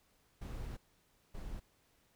brown noise bursts at uneven times, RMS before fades -43 dBFS, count 2, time 0.41-0.77 / 1.34-1.6 s, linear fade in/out 10 ms, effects pink hiss -72 dBFS RMS until 2.15 s

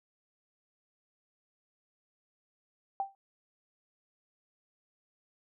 sine tone with exponential decay, 784 Hz, G5, in tune, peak -26 dBFS, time 3-3.15 s, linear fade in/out 1 ms, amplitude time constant 31 ms, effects none

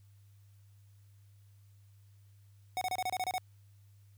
square tone bursts, 740 Hz, F#5, in tune, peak -32 dBFS, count 9, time 2.77-3.381 s, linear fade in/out 0 ms, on 43 ms, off 28 ms, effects added 100 Hz sine -57 dBFS peak until 4.17 s + white hiss -74 dBFS RMS until 4.17 s

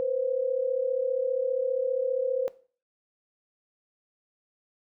sine tone pair together, 490.9 / 525.9 Hz, B4 / C5, -10 / +9 cents, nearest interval minor second, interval 119 cents, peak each -29 / -27 dBFS, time 0-2.48 s, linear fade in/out 0 ms, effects noise-tail reverb RT60 0.4 s tail -18 dB re dry

